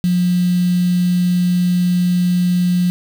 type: tone with quantisation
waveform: sine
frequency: 178.4 Hz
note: F3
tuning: 37 cents sharp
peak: -12 dBFS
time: 0.04-2.9 s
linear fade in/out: 0 ms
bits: 5
effects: none